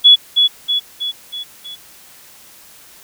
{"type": "tone with echo", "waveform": "sine", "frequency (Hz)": 3392, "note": "G#7", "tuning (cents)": 36, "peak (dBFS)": -3, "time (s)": [0.04, 0.16], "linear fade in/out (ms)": 20, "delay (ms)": 320, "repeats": 5, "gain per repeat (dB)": -5, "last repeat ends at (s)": 1.76, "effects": ["white hiss -43 dBFS RMS until 3.03 s"]}